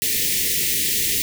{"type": "band-stop noise", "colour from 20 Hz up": "white", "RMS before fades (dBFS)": -21, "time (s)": [0.02, 1.22], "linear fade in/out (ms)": 0, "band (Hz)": [480, 1800], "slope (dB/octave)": 96, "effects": []}